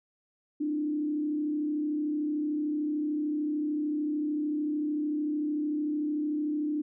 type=tone with frequency modulation; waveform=sine; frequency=299.7 Hz; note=D4; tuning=35 cents sharp; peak=-27 dBFS; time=0.6-6.82 s; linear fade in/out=10 ms; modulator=33.4 Hz; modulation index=0.48; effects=none